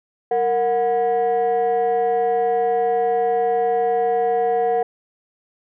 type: tone pair together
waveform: sine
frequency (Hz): 463.8 / 732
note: A#4 / F#5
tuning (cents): -9 / -19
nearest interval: minor sixth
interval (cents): 790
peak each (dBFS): -17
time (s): 0.31-4.83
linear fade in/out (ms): 5
effects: tanh soft clip ceiling -13 dBFS